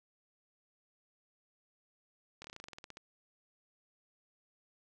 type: slowing click train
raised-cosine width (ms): 0.2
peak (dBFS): -30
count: 14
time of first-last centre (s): 2.42-2.971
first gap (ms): 24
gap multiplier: 1.09
effects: none